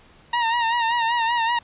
sawtooth tone with vibrato, 932.3 Hz, A#5, in tune, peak -15 dBFS, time 0.33-1.59 s, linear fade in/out 5 ms, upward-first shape sine, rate 5.2 Hz, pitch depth 61 cents each way, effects pink hiss -52 dBFS RMS until 1.63 s + resampled to 8000 Hz

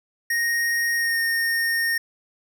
square tone with pitch glide, 1864.7 to 1840.1 Hz, A#6 to A#6, 0 to -23 cents, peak -21 dBFS, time 0.3-1.98 s, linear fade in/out 5 ms, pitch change -23 cents, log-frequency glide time 0.96-1.18 s, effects none

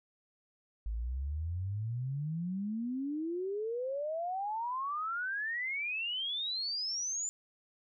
sine exponential sweep, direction up, 51.91 to 7180 Hz, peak -33 dBFS, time 0.86-7.29 s, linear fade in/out 0 ms, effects none

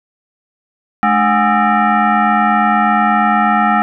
sine tone with frequency modulation, 301.7 Hz, D4, 47 cents sharp, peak -9 dBFS, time 1.03-3.82 s, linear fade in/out 0 ms, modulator 515 Hz, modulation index 2.7, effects none

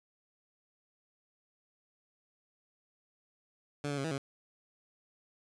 15% pulse tone with pitch steps, 145 / 142.8 / 136.8 / 161.5 / 137.6 Hz, D3 / D3 / C#3 / E3 / C#3, -22 / -48 / -23 / -35 / -12 cents, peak -27 dBFS, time 3.84-4.18 s, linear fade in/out 2 ms, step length 68 ms, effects resampled to 22050 Hz

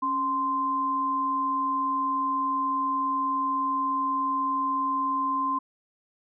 sine tone pair together, 275.9 / 1041.7 Hz, C#4 / C6, -8 / -8 cents, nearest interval octave + major seventh, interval 2300 cents, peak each -33 / -24 dBFS, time 0.02-5.59 s, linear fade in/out 10 ms, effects none

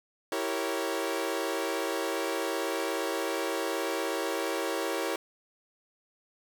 sawtooth chord, E diminished seventh, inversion none, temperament equal with one note detuned, 329.6 / 388.8 / 466.2 / 554.4 Hz, E4 / G4 / Bb4 / Db5, 0 / -14 / 0 / 0 cents, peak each -31 dBFS, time 0.32-5.16 s, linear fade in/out 2 ms, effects none

